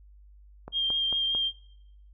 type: click train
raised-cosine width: 1 ms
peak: -25 dBFS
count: 4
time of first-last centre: 0.68-1.35 s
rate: 4.48 Hz
type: tone with vibrato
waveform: sine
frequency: 3201 Hz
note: G7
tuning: 36 cents sharp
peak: -24 dBFS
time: 0.72-1.52 s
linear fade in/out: 50 ms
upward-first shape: sine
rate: 5.1 Hz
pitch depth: 17 cents each way
effects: noise-tail reverb RT60 0.7 s tail -20 dB re dry + added 50 Hz sine -50 dBFS peak until 2.13 s